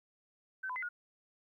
sine tone with pitch steps, 1535 / 1006 / 2041 / 1439 Hz, G6 / B5 / C7 / F#6, -37 / +32 / -44 / -49 cents, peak -36 dBFS, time 0.63-0.89 s, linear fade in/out 10 ms, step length 65 ms, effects 13-bit

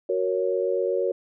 sine chord, F# major, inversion none, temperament equal, 370 / 466.2 / 554.4 Hz, F#4 / A#4 / C#5, 0 / 0 / 0 cents, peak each -26 dBFS, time 0.09-1.12 s, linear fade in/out 5 ms, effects none

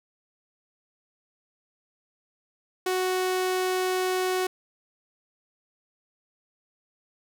sawtooth tone, 370 Hz, F#4, in tune, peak -20 dBFS, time 2.86-4.47 s, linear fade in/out 5 ms, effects none

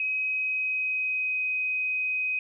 sine tone with pitch glide, 2535 to 2515 Hz, D#7 to D#7, +32 to +18 cents, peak -25 dBFS, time 0-2.39 s, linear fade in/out 2 ms, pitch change -14 cents, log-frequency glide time 0.16-1.43 s, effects none

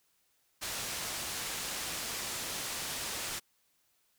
white low-pass noise, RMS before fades -38 dBFS, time 0.61-3.4 s, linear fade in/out 20 ms, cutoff 8900 Hz, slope 12 dB/octave, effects white hiss -73 dBFS RMS until 4.18 s

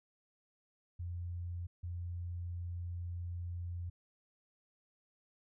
sine tone bursts at uneven times, 87.3 Hz, F2, in tune, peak -38 dBFS, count 2, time 0.99-1.67 / 1.83-3.9 s, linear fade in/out 10 ms, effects none

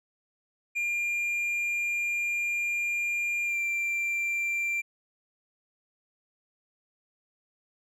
triangle tone with pitch glide, 2400 to 2363 Hz, D7 to D7, +37 to +10 cents, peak -25 dBFS, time 0.75-4.82 s, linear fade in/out 20 ms, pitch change -27 cents, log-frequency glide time 3.46-3.58 s, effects none

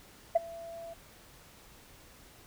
sine tone with ADSR envelope, 670 Hz, E5, 28 cents sharp, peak -17 dBFS, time 0.35-0.94 s, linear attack 10 ms, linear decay 20 ms, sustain -24 dB, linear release 12 ms, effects tanh soft clip ceiling -16 dBFS + pink hiss -56 dBFS RMS until 2.46 s

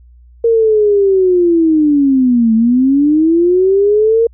sine linear two-way sweep, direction down then up, 465.3 to 219.8 to 465.3 Hz, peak -7 dBFS, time 0.44-4.27 s, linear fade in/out 5 ms, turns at 2.54 s, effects added 60 Hz sine -39 dBFS peak until 4.33 s

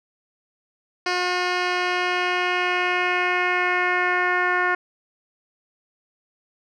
10% pulse tone with low-pass filter sweep, 359.8 Hz, F#4, 48 cents flat, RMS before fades -22 dBFS, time 1.06-4.75 s, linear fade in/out 5 ms, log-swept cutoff 4300 to 1700 Hz, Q 2.4, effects none

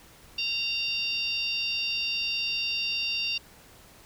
harmonic tone with a mistuned harmonic, 925 Hz, A#5, 14 cents flat, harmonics 3 / 4 / 5 / 6, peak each -29 / -36 / -32 / -38 dBFS, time 0.38-3.38 s, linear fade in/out 5 ms, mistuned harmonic 4, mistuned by -16 cents, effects pink hiss -53 dBFS RMS until 4.05 s

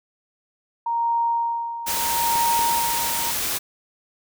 sine tone with tremolo, 932.3 Hz, A#5, in tune, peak -18 dBFS, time 0.86-3.31 s, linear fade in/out 5 ms, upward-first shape sine, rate 0.76 Hz, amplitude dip 70%
white noise, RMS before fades -25 dBFS, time 1.86-3.59 s, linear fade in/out 20 ms
clicks, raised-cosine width 2 ms, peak -23 dBFS, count 2, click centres 2.356 / 2.592 s
effects none

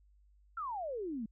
sine exponential sweep, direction down, 1396.9 to 207.7 Hz, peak -36 dBFS, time 0.57-1.26 s, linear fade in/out 5 ms, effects added 50 Hz sine -62 dBFS peak until 1.31 s

